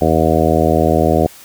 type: harmonic tone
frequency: 80 Hz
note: D#2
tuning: 49 cents sharp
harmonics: 1 / 2 / 3 / 4 / 5 / 6 / 7 / 8 / 9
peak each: -19 / -19 / -19 / -19 / -19 / -19 / -19 / -19 / -19 dBFS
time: 0.01-1.27 s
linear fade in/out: 5 ms
effects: white hiss -40 dBFS RMS until 1.44 s